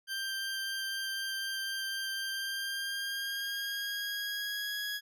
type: tone with pitch glide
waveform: 20% pulse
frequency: 1576 to 1664.9 Hz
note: G6 to G#6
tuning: +9 to +4 cents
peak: -29 dBFS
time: 0.07-5.01 s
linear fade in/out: 50 ms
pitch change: +95 cents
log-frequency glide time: 2.27-4.76 s
effects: none